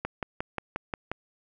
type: click train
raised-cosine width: 0.5 ms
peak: -15 dBFS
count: 7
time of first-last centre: 0.05-1.116 s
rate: 5.63 Hz
effects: none